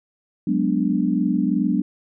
sine chord, G# half-diminished seventh, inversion third, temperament equal, 185 / 207.7 / 246.9 / 293.7 Hz, F#3 / G#3 / B3 / D4, 0 / 0 / 0 / 0 cents, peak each -23 dBFS, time 0.47-1.82 s, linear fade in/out 5 ms, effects none

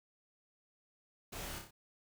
pink noise with echo, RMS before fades -45 dBFS, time 1.32-1.59 s, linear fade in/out 10 ms, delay 30 ms, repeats 4, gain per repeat -4 dB, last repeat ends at 1.71 s, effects none

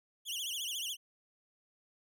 sawtooth tone with vibrato, 3100 Hz, G7, 20 cents flat, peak -33 dBFS, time 0.25-0.97 s, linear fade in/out 50 ms, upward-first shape triangle, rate 14 Hz, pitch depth 220 cents each way, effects none

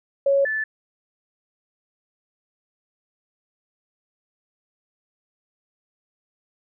sine tone pair in turn, 554.4 / 1748 Hz, C#5 / A6, 0 / -12 cents, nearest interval octave + minor sixth, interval 1988 cents, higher second, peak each -15 / -22 dBFS, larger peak first, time 0.26-0.45 / 0.45-0.64 s, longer neither, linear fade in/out 5 ms, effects none

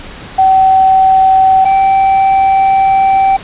sine / triangle tone pair in turn, 763 / 775 Hz, G5 / G5, -47 / -20 cents, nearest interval unison, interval 27 cents, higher second, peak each -4 dBFS, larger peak neither, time 0.38-1.65 / 1.65-3.37 s, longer second, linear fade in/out 10 ms, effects pink hiss -29 dBFS RMS until 3.43 s + resampled to 8000 Hz

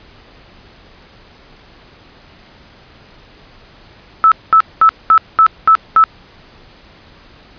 sine tone bursts, 1309 Hz, E6, 13 cents flat, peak -4 dBFS, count 7, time 4.24-6.039 s, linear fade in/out 0 ms, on 77 ms, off 210 ms, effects pink hiss -43 dBFS RMS until 7.58 s + resampled to 11025 Hz

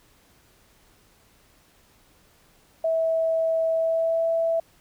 sine tone with pitch glide, 651 to 660.1 Hz, E5 to E5, -22 to +2 cents, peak -20 dBFS, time 2.84-4.6 s, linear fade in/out 5 ms, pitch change +24 cents, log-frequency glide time 3.72-4.27 s, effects pink hiss -59 dBFS RMS until 4.8 s

